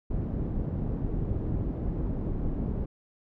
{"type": "low-pass noise", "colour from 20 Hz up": "pink", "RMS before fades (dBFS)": -30, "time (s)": [0.1, 2.86], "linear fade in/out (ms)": 10, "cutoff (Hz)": 300, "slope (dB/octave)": 12, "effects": []}